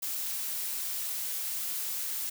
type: noise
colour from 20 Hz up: blue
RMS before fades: -34 dBFS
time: 0.02-2.3 s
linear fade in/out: 10 ms
effects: none